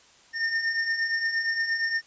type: beating tone pair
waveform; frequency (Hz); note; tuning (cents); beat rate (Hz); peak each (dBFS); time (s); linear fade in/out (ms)
square; 1812 / 1820.6; A#6 / A#6; -50 / -41; 8.6; -33 / -26; 0.33-2.02; 50
effects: white hiss -56 dBFS RMS until 2.06 s + resampled to 16000 Hz